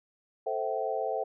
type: chord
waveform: sine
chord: A minor seventh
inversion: none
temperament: equal with one note detuned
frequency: 440 / 523.3 / 659.3 / 766.5 Hz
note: A4 / C5 / E5 / G5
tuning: 0 / 0 / 0 / -39 cents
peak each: -34 dBFS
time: 0.46-1.24 s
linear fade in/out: 10 ms
effects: none